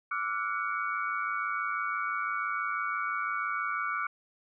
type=tone cluster; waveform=sine; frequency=1168 / 1347 / 1453 / 2248 Hz; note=D6 / E6 / F#6 / C#7; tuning=-10 / +37 / -32 / +24 cents; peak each=-34 / -35 / -34 / -38 dBFS; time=0.11-4.07 s; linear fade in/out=5 ms; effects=none